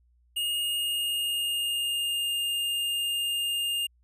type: tone with pitch glide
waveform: square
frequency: 2852 to 2818 Hz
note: F7 to F7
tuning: +36 to +15 cents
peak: -27 dBFS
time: 0.36-3.87 s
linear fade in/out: 10 ms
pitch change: -21 cents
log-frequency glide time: 0.59-2.33 s
effects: added 60 Hz sine -61 dBFS peak until 4.03 s